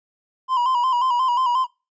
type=tone with vibrato; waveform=triangle; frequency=1000 Hz; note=B5; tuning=21 cents sharp; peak=-15 dBFS; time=0.48-1.67 s; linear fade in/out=50 ms; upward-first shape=square; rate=5.6 Hz; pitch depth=63 cents each way; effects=noise-tail reverb RT60 0.3 s tail -26 dB re dry + resampled to 16000 Hz